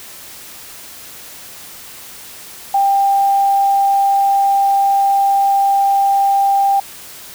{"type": "tone", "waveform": "sine", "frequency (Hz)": 792, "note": "G5", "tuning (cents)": 18, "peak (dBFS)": -10, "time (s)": [2.74, 6.8], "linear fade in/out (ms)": 5, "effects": ["white hiss -35 dBFS RMS until 7.34 s"]}